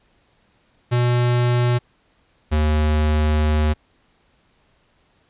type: tone pair in turn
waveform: square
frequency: 121.8 / 76.33 Hz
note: B2 / D#2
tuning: -24 / -33 cents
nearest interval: minor sixth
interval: 809 cents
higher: first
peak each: -16 dBFS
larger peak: neither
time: 0.91-1.79 / 2.51-3.74 s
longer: second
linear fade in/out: 20 ms
effects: pink hiss -61 dBFS RMS until 5.29 s + resampled to 8000 Hz